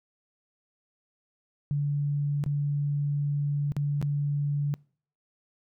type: tone with dropouts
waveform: sine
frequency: 144.3 Hz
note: D3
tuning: 30 cents flat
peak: -24 dBFS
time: 1.71-4.74 s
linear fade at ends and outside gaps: 0 ms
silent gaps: 2.439-2.462 / 3.72-3.766 / 4.015-4.026 s
effects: noise-tail reverb RT60 0.5 s tail -26 dB re dry